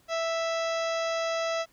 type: harmonic tone with a mistuned harmonic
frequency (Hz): 659.3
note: E5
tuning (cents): 0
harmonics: 1 / 2 / 3 / 4 / 5 / 6 / 7 / 8 / 9 / 10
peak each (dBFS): -28 / -34 / -38 / -40 / -42 / -44 / -45 / -46 / -47 / -48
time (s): 0.08-1.66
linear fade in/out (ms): 50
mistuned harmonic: 7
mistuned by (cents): +73
effects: pink hiss -63 dBFS RMS until 1.72 s